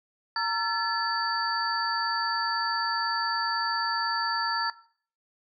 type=tone cluster; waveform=sine; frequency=923 / 1346 / 1732 / 4590 Hz; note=A#5 / E6 / A6 / D8; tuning=-17 / +36 / -28 / -40 cents; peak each=-31 dBFS; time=0.36-4.7 s; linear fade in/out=2 ms; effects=noise-tail reverb RT60 0.5 s tail -17 dB re dry